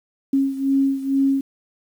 sine beating tone pair, 271.9 / 274.1 Hz, C#4 / C#4, -33 / -19 cents, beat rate 2.2 Hz, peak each -18 / -22 dBFS, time 0.33-1.41 s, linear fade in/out 5 ms, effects 8-bit

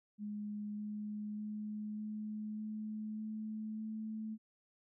sine tone with pitch steps, 208.5 / 210.1 / 211.7 / 213.3 / 214.9 / 216.5 / 218.1 Hz, G#3 / G#3 / G#3 / G#3 / A3 / A3 / A3, +7 / +20 / +33 / +46 / -41 / -28 / -15 cents, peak -39 dBFS, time 0.18-4.38 s, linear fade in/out 50 ms, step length 600 ms, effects none

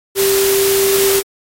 sine tone in noise, 392 Hz, G4, in tune, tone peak -12 dBFS, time 0.15-1.23 s, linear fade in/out 50 ms, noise white, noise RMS -17 dBFS, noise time 0.15-1.23 s, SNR +2 dB, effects AAC 48 kbps

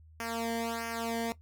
sawtooth tone with flanger, 230.1 Hz, A#3, 22 cents flat, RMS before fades -34 dBFS, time 0.2-1.32 s, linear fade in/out 0 ms, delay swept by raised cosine 0.25 to 0.78 ms, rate 1.5 Hz, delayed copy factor -0.95, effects noise-tail reverb RT60 0.1 s tail -17 dB re dry + added 79 Hz sine -53 dBFS peak until 1.41 s

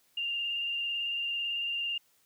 sine tone with vibrato, 2800 Hz, F7, 4 cents sharp, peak -30 dBFS, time 0.17-1.98 s, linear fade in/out 5 ms, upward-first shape square, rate 18 Hz, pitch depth 16 cents each way, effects white hiss -68 dBFS RMS until 2.25 s + high-pass 80 Hz 12 dB/octave

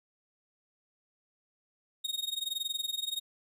40% pulse tone with amplitude modulation, 3729 Hz, A#7, in tune, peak -28 dBFS, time 2.04-3.2 s, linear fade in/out 10 ms, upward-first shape sine, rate 21.3 Hz, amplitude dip 90%, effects none

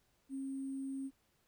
sine tone with sample-and-hold, 270 Hz, C#4, 45 cents flat, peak -38 dBFS, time 0.29-1.11 s, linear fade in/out 50 ms, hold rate 8820 Hz, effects pink hiss -75 dBFS RMS until 1.47 s

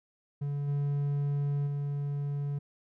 triangle tone with level steps, 143 Hz, D3, 46 cents flat, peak -28 / -25 / -28 dBFS, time 0.41-2.59 s, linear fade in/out 10 ms, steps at 0.67 / 1.66 s, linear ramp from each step 20 ms, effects none

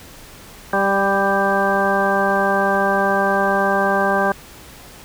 harmonic tone with a mistuned harmonic, 196.7 Hz, G3, 6 cents sharp, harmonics 1 / 2 / 3 / 4 / 5 / 6 / 8, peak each -24 / -23 / -21 / -21 / -25 / -24 / -21 dBFS, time 0.73-4.32 s, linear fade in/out 2 ms, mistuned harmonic 5, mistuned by +17 cents, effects pink hiss -41 dBFS RMS until 5.04 s

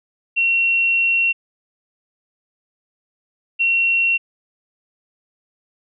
sine tone pair in turn, 2730 / 2730 Hz, F7 / F7, -40 / -40 cents, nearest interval unison, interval 0 cents, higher neither, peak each -14 dBFS, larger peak neither, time 0.36-1.33 / 3.59-4.18 s, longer first, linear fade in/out 20 ms, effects none

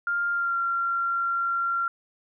sine tone with pitch glide, 1400 to 1375.9 Hz, F6 to F6, +4 to -26 cents, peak -23 dBFS, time 0.07-1.88 s, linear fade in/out 2 ms, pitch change -30 cents, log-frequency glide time 0.32-0.57 s, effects none

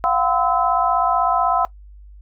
sine tone cluster, 699 / 755 / 1020 / 1300 Hz, F5 / F#5 / C6 / E6, +1 / +35 / -44 / -24 cents, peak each -21 dBFS, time 0.04-1.65 s, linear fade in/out 0 ms, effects noise-tail reverb RT60 0.1 s tail -19 dB re dry + added 50 Hz sine -39 dBFS peak until 2.21 s

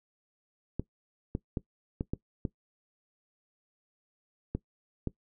clicks, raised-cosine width 3 ms, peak -18 dBFS, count 8, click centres 0.796 / 1.351 / 1.572 / 2.009 / 2.135 / 2.452 / 4.55 / 5.073 s, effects noise-tail reverb RT60 0.1 s tail -19 dB re dry

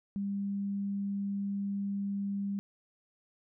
sine tone, 199.5 Hz, G3, 31 cents sharp, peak -31 dBFS, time 0.16-2.59 s, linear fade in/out 0 ms, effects none

